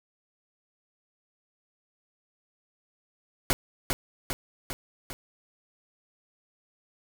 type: noise with echo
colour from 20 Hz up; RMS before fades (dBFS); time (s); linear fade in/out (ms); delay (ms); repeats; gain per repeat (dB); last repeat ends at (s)
pink; -23; 3.5-3.53; 0; 400; 4; -4; 5.13
effects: none